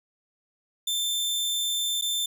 sawtooth tone with dropouts, 3556 Hz, A7, 18 cents sharp, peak -22 dBFS, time 0.87-2.26 s, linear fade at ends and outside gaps 5 ms, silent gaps 2.013-2.021 s, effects none

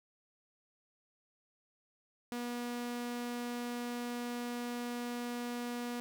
sawtooth tone, 241.4 Hz, B3, 39 cents flat, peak -33 dBFS, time 2.32-6 s, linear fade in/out 0 ms, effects none

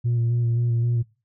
sine tone with vibrato, 118.2 Hz, A#2, 24 cents sharp, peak -17 dBFS, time 0.04-1.03 s, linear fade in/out 20 ms, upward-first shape square, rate 3.8 Hz, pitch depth 20 cents each way, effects noise-tail reverb RT60 0.3 s tail -21 dB re dry + tanh soft clip ceiling -17 dBFS

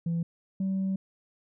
sine tone pair in turn, 168 / 191.64 Hz, E3 / G3, +33 / -39 cents, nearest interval major second, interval 228 cents, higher second, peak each -24 dBFS, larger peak neither, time 0.06-0.23 / 0.6-0.96 s, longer second, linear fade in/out 5 ms, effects tanh soft clip ceiling -24 dBFS

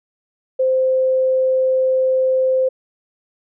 sine tone, 520 Hz, C5, 11 cents flat, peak -13 dBFS, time 0.59-2.69 s, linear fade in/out 10 ms, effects none

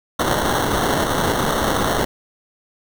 violet noise with sample-and-hold, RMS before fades -19 dBFS, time 0.19-2.05 s, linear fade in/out 5 ms, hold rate 2450 Hz, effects none

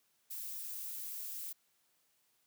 violet noise, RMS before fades -43 dBFS, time 0.3-1.53 s, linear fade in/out 10 ms, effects white hiss -75 dBFS RMS until 2.46 s + high-pass 80 Hz 12 dB/octave

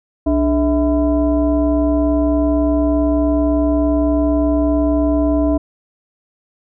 sine tone with frequency modulation, 293.7 Hz, D4, in tune, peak -12 dBFS, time 0.26-5.58 s, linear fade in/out 10 ms, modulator 356 Hz, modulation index 1, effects none

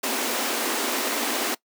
pink high-pass noise, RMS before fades -26 dBFS, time 0.03-1.55 s, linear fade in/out 10 ms, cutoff 230 Hz, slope 96 dB/octave, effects noise-tail reverb RT60 0.1 s tail -21 dB re dry

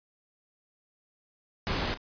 pink noise with echo, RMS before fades -30 dBFS, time 1.67-1.94 s, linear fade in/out 0 ms, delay 34 ms, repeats 1, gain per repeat -13 dB, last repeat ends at 1.974 s, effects resampled to 11025 Hz

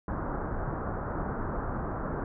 pink low-pass noise, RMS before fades -33 dBFS, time 0.08-2.24 s, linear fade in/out 2 ms, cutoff 1500 Hz, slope 48 dB/octave, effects none

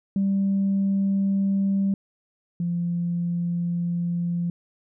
sine tone pair in turn, 196 / 172.87 Hz, G3 / F3, 0 / -17 cents, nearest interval major second, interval 217 cents, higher first, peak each -18 / -22 dBFS, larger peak first, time 0.16-1.94 / 2.6-4.5 s, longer second, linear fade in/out 2 ms, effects tanh soft clip ceiling -16 dBFS

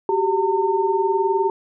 sine tone cluster, 377.5 / 397.2 / 908 Hz, F#4 / G4 / A#5, +35 / +23 / -46 cents, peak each -21 dBFS, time 0.09-1.5 s, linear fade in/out 2 ms, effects none

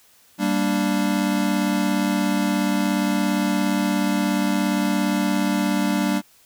square chord, G minor, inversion none, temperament equal, 196 / 233.1 / 293.7 Hz, G3 / Bb3 / D4, 0 / 0 / 0 cents, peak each -23 / -26 / -24 dBFS, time 0.38-6.22 s, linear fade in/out 50 ms, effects white hiss -55 dBFS RMS until 6.45 s

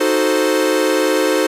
45% pulse chord, D# diminished seventh, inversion none, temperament equal, 311.1 / 370 / 440 / 523.3 Hz, D#4 / F#4 / A4 / C5, 0 / 0 / 0 / 0 cents, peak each -19 / -20 / -20 / -18 dBFS, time 0-1.47 s, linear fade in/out 10 ms, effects resampled to 32000 Hz

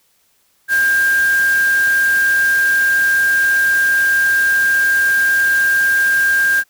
sine tone in noise, 1600 Hz, G6, 35 cents sharp, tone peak -11 dBFS, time 0.68-6.64 s, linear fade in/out 50 ms, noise white, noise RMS -28 dBFS, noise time 0.68-6.64 s, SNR +14 dB, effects white hiss -59 dBFS RMS until 6.69 s

